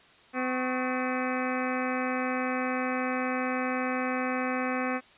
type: harmonic tone with a mistuned harmonic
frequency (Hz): 254.8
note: C4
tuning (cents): -46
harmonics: 1 / 2 / 3 / 4 / 5 / 6 / 7 / 8 / 9 / 10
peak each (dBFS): -31 / -34 / -36 / -37 / -38 / -39 / -39 / -40 / -41 / -41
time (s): 0.33-5.01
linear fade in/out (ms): 50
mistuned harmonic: 4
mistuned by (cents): +130
effects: white hiss -56 dBFS RMS until 5.17 s + resampled to 8000 Hz